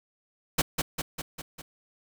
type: noise with echo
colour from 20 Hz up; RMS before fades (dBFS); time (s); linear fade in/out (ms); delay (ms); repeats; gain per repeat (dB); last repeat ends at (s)
pink; -22; 0.58-0.62; 10; 200; 5; -4; 1.62
effects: none